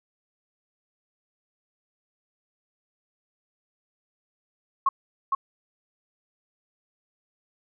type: tone with echo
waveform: sine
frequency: 1088 Hz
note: C#6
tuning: 33 cents flat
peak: -17 dBFS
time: 4.86-4.89 s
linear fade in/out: 5 ms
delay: 460 ms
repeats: 1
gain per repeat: -3 dB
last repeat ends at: 5.35 s
effects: none